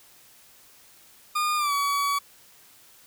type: tone with pitch glide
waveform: 40% pulse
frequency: 1216 to 1134.6 Hz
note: D#6 to C#6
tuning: -40 to +40 cents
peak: -22 dBFS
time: 1.35-2.19 s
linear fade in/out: 10 ms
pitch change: -120 cents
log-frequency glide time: 1.57-1.73 s
effects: white hiss -54 dBFS RMS until 3.06 s